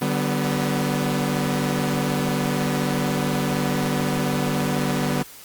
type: chord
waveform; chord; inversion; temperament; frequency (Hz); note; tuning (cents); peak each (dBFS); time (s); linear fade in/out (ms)
sawtooth; G major; second; equal with one note detuned; 146.83 / 190.97 / 246.9; D3 / G3 / B3; 0 / -45 / 0; -21 / -22 / -21; 0.01-5.23; 10
effects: white hiss -43 dBFS RMS until 5.44 s + Opus 32 kbps